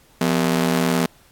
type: ring-modulated tone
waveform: sawtooth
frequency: 211.9 Hz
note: G#3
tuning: 35 cents sharp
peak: -10 dBFS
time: 0.21-1.06 s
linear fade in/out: 0 ms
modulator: 39.4 Hz
effects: pink hiss -54 dBFS RMS until 1.31 s + AAC 64 kbps